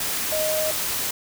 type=tone in noise; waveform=sine; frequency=622.3 Hz; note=D#5; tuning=in tune; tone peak=-23 dBFS; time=0.32-0.71 s; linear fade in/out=5 ms; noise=white; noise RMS=-26 dBFS; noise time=0-1.11 s; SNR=0 dB; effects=none

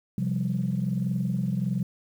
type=chord; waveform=sine; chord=C suspended fourth; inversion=none; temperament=equal; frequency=130.81 / 174.61 / 196 Hz; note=C3 / F3 / G3; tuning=0 / 0 / 0 cents; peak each=-28 dBFS; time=0.18-1.83 s; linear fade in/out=2 ms; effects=tanh soft clip ceiling -17 dBFS + 9-bit

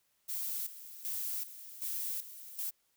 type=noise with tremolo; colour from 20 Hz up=violet; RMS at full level=-37 dBFS; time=0.28-2.71 s; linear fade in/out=20 ms; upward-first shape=square; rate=1.3 Hz; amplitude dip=75%; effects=white hiss -75 dBFS RMS until 2.96 s

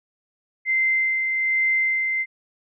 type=tone with tremolo; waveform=sine; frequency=2079 Hz; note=C7; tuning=12 cents flat; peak=-17 dBFS; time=0.65-2.26 s; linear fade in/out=50 ms; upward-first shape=sine; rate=1.2 Hz; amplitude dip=35%; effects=none

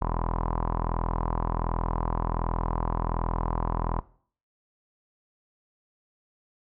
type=tone with low-pass filter; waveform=sawtooth; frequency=41.34 Hz; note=E1; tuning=6 cents sharp; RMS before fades=-28 dBFS; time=0.01-4.01 s; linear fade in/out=10 ms; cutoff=1000 Hz; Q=6.6; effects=noise-tail reverb RT60 0.5 s tail -20 dB re dry

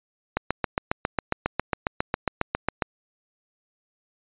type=click train; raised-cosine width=0.5 ms; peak=-7 dBFS; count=19; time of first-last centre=0.37-2.822 s; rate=7.34 Hz; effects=resampled to 8000 Hz

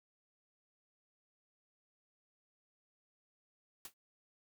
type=noise with exponential decay; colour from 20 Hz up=white; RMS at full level=-43 dBFS; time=3.85-3.94 s; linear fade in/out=2 ms; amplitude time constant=18 ms; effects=none

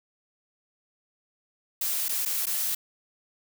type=noise with dropouts; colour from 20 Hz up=blue; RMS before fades=-28 dBFS; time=1.81-2.75 s; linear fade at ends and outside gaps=5 ms; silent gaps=2.084-2.091 / 2.252-2.258 / 2.457-2.467 s; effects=none

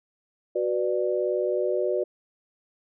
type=chord; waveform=sine; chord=B minor; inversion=second; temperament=just; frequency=370.4 / 493.9 / 592.7 Hz; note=F#4 / B4 / D5; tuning=+2 / 0 / +16 cents; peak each=-26 / -28 / -27 dBFS; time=0.55-2.04 s; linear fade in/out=10 ms; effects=none

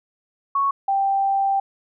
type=tone pair in turn; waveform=sine; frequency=1108 / 785.2 Hz; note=C#6 / G5; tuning=-1 / +3 cents; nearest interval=tritone; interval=596 cents; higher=first; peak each=-17 dBFS; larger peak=neither; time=0.55-0.71 / 0.88-1.6 s; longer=second; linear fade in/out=5 ms; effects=none

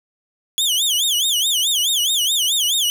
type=tone with vibrato; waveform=sawtooth; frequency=3283 Hz; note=G#7; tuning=21 cents flat; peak=-13 dBFS; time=0.58-2.9 s; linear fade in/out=0 ms; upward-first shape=sine; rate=4.7 Hz; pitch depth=220 cents each way; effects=8-bit

